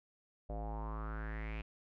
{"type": "tone with low-pass filter sweep", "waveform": "square", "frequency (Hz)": 54.1, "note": "A1", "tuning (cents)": -29, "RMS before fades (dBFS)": -41, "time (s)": [0.49, 1.62], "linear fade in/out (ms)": 10, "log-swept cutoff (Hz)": [630, 2600], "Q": 5.7, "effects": []}